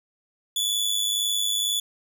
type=tone with amplitude modulation; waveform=sawtooth; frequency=3445 Hz; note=A7; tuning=37 cents flat; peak=-17 dBFS; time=0.56-1.8 s; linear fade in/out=5 ms; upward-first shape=sine; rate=102 Hz; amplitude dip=55%; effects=none